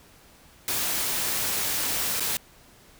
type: noise with dropouts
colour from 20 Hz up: white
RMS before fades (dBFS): -27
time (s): 0.68-2.37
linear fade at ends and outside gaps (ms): 1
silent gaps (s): 2.198-2.205
effects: pink hiss -54 dBFS RMS until 2.99 s